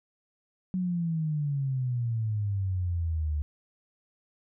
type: exponential sweep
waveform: sine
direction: down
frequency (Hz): 187 to 73.1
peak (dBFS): -26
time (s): 0.74-3.42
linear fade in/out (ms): 0
effects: none